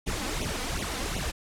pink noise with flanger, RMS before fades -31 dBFS, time 0.06-1.32 s, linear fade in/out 20 ms, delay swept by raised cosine 0.3 to 4 ms, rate 2.7 Hz, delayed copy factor +0.85, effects low-pass 10000 Hz 12 dB/octave

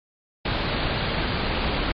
pink low-pass noise, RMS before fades -25 dBFS, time 0.45-1.92 s, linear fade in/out 5 ms, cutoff 4600 Hz, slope 96 dB/octave, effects MP3 32 kbps

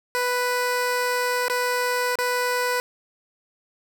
15% pulse tone with dropouts, 494.5 Hz, B4, 2 cents sharp, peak -15 dBFS, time 0.15-2.8 s, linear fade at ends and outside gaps 0 ms, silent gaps 1.482-1.499 / 2.155-2.187 s, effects none

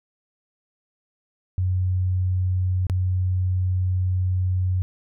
sine tone with dropouts, 92 Hz, F#2, 9 cents flat, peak -19 dBFS, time 1.58-4.82 s, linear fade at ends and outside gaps 0 ms, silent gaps 2.868-2.898 s, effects none

